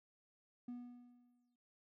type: tone with exponential decay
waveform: triangle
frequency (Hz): 244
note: B3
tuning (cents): -21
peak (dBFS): -40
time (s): 0.68-1.56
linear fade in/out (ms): 5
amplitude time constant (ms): 190
effects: noise-tail reverb RT60 0.3 s tail -19 dB re dry + tanh soft clip ceiling -37 dBFS